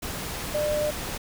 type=tone in noise; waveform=sine; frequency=599 Hz; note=D5; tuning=34 cents sharp; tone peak=-23 dBFS; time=0.54-0.91 s; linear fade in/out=10 ms; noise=pink; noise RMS=-33 dBFS; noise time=0.02-1.18 s; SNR=+7 dB; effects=none